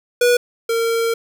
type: tone pair in turn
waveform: square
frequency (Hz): 486.3 / 459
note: B4 / A#4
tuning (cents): -27 / -27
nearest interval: minor second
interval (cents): 100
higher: first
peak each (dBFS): -12 / -17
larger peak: first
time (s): 0.21-0.37 / 0.69-1.14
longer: second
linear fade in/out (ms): 5
effects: none